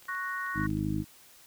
clicks, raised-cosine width 0.2 ms, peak -37 dBFS, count 9, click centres 0.025 / 0.055 / 0.091 / 0.15 / 0.465 / 0.602 / 0.638 / 0.703 / 0.771 s
sine chord, F# major, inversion second, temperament equal, 1108.7 / 1480 / 1864.7 Hz, C#6 / F#6 / A#6, 0 / 0 / 0 cents, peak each -36 dBFS, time 0.08-0.67 s, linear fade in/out 10 ms
harmonic tone, 51.91 Hz, G#1, in tune, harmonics 1 / 2 / 3 / 4 / 5 / 6, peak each -38 / -35 / -34 / -35 / -38 / -33 dBFS, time 0.54-1.05 s, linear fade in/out 50 ms
effects white hiss -56 dBFS RMS until 1.46 s

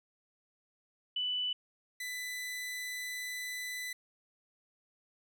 sine / sawtooth tone pair in turn, 2983 / 1995.9 Hz, F#7 / B6, +13 / +18 cents, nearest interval perfect fifth, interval 695 cents, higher first, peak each -31 / -34 dBFS, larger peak first, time 1.16-1.53 / 2-3.93 s, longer second, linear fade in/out 5 ms, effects none

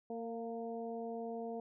harmonic tone with a mistuned harmonic, 229.4 Hz, A#3, 28 cents flat, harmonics 1 / 2 / 3 / 4, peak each -44 / -42 / -45 / -57 dBFS, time 0.1-1.6 s, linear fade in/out 2 ms, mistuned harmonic 3, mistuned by +19 cents, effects none

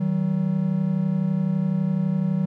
triangle tone pair together, 157.6 / 189.55 Hz, D#3 / F#3, +23 / +42 cents, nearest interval minor third, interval 319 cents, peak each -22 / -20 dBFS, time 0-2.46 s, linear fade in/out 10 ms, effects none

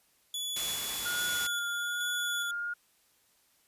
sawtooth tone with tremolo, 3423 Hz, A7, 48 cents flat, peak -30 dBFS, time 0.34-2.51 s, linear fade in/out 2 ms, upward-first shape square, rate 1.2 Hz, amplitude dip 35%
white noise, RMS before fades -36 dBFS, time 0.56-1.47 s, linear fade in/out 5 ms
sine tone with vibrato, 1426 Hz, F6, 36 cents sharp, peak -32 dBFS, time 1.05-2.74 s, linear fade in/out 10 ms, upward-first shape triangle, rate 1.2 Hz, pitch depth 23 cents each way
effects white hiss -68 dBFS RMS until 3.67 s + resampled to 32000 Hz

